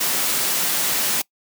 white high-pass noise, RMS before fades -21 dBFS, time 0-1.22 s, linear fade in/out 10 ms, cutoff 130 Hz, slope 48 dB/octave, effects noise-tail reverb RT60 0.1 s tail -23 dB re dry

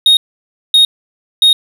triangle tone bursts, 3729 Hz, A#7, in tune, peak -3 dBFS, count 3, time 0.06-1.53 s, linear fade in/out 2 ms, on 110 ms, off 570 ms, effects none

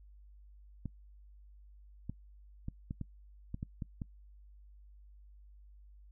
clicks, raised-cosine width 5 ms, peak -26 dBFS, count 9, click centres 0.857 / 2.096 / 2.684 / 2.909 / 3.013 / 3.544 / 3.629 / 3.822 / 4.018 s, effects noise-tail reverb RT60 0.1 s tail -23 dB re dry + added 50 Hz sine -54 dBFS peak until 6.11 s

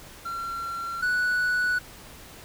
triangle tone pair in turn, 1366 / 1477.7 Hz, F6 / F#6, -39 / -3 cents, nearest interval minor second, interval 136 cents, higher second, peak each -28 / -20 dBFS, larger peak second, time 0.25-1.02 / 1.02-1.79 s, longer neither, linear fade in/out 10 ms, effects pink hiss -46 dBFS RMS until 2.44 s

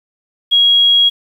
sine tone, 3300 Hz, G#7, 12 cents flat, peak -7 dBFS, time 0.51-1.1 s, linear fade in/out 20 ms, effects 7-bit

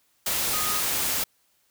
sine tone in noise, 1244.5 Hz, D#6, in tune, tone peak -31 dBFS, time 0.53-0.8 s, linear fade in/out 5 ms, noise white, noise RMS -26 dBFS, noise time 0.26-1.24 s, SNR -8 dB, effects white hiss -67 dBFS RMS until 1.7 s

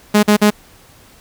sawtooth tone bursts, 209.1 Hz, G#3, 12 cents sharp, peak -4 dBFS, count 3, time 0.14-0.505 s, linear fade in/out 10 ms, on 91 ms, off 46 ms, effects pink hiss -46 dBFS RMS until 1.2 s

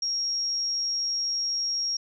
sine tone, 5588 Hz, F8, in tune, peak -25 dBFS, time 0.02-1.97 s, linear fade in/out 5 ms, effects none

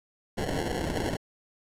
white noise with sample-and-hold, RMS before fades -30 dBFS, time 0.37-1.17 s, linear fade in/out 10 ms, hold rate 1225 Hz, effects low-pass 11000 Hz 12 dB/octave

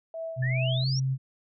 sine tone with tremolo, 654 Hz, E5, 14 cents flat, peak -31 dBFS, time 0.14-0.84 s, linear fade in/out 2 ms, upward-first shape sine, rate 2.4 Hz, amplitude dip 80%
sine tone with pitch glide, 127.8 to 132.77 Hz, C3 to C3, -40 to +26 cents, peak -24 dBFS, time 0.36-1.18 s, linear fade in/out 50 ms, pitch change +66 cents, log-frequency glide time 0.79-0.87 s
sine exponential sweep, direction up, 1712 to 5800 Hz, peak -31 dBFS, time 0.42-1 s, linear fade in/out 10 ms
effects none

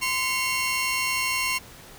sawtooth tone cluster, 1032 / 2184 / 2759 Hz, C6 / C#7 / F7, -24 / -26 / -22 cents, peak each -25 / -24 / -25 dBFS, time 0.01-1.59 s, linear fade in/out 20 ms, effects pink hiss -46 dBFS RMS until 1.98 s

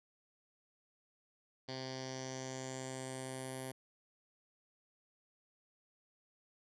10% pulse tone with low-pass filter sweep, 130.81 Hz, C3, in tune, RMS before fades -44 dBFS, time 1.68-3.72 s, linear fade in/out 10 ms, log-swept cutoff 4600 to 11000 Hz, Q 4.9, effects none

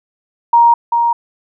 sine tone with echo, 939 Hz, A#5, 12 cents sharp, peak -5 dBFS, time 0.53-0.74 s, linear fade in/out 5 ms, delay 390 ms, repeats 1, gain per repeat -5 dB, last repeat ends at 1.13 s, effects none

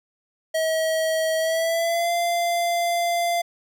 square tone with pitch glide, 640 to 689.9 Hz, D#5 to F5, +49 to -21 cents, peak -21 dBFS, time 0.54-3.42 s, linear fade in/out 10 ms, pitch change +130 cents, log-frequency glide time 1.37-2.12 s, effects none

